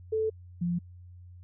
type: tone pair in turn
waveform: sine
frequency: 438.2 / 173.9 Hz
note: A4 / F3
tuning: -7 / -7 cents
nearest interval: octave + major third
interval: 1600 cents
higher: first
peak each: -25 / -26 dBFS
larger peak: first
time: 0.12-0.3 / 0.61-0.79 s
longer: neither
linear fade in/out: 10 ms
effects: added 89 Hz sine -46 dBFS peak until 1.43 s